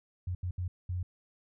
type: tone bursts at uneven times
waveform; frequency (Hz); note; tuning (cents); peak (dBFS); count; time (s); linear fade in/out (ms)
sine; 90.2; F#2; -44; -31; 4; 0.27-0.35 / 0.43-0.51 / 0.58-0.68 / 0.89-1.03; 5
effects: none